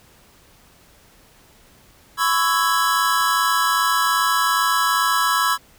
square chord, C# minor seventh, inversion third, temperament equal with one note detuned, 1006.2 / 1108.7 / 1318.5 / 1661.2 Hz, B5 / C#6 / E6 / G#6, +32 / 0 / 0 / 0 cents, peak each -23 / -23 / -22 / -24 dBFS, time 2.17-5.58 s, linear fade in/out 50 ms, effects pink hiss -52 dBFS RMS until 5.78 s

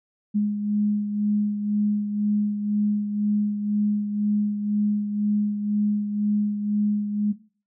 sine beating tone pair, 207.7 / 209.7 Hz, G#3 / G#3, 0 / +17 cents, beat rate 2 Hz, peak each -21 / -29 dBFS, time 0.34-7.33 s, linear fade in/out 20 ms, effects noise-tail reverb RT60 0.4 s tail -17 dB re dry

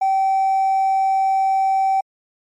triangle tone with hard clipping, 772 Hz, G5, 27 cents flat, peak -14 dBFS, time 0.01-2.01 s, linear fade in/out 10 ms, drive 2 dB, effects MP3 64 kbps

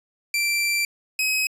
sawtooth tone pair in turn, 2349 / 2542 Hz, D7 / D#7, 0 / +36 cents, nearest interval minor second, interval 136 cents, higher second, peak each -17 dBFS, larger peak neither, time 0.34-0.85 / 1.19-1.47 s, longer first, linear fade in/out 2 ms, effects resampled to 32000 Hz

